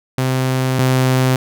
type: tone pair in turn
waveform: sawtooth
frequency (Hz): 130 / 129.48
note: C3 / C3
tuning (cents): -11 / -18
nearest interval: unison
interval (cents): 7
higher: first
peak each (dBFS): -11 / -8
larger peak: second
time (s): 0.18-0.79 / 0.79-1.36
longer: first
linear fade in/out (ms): 2
effects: none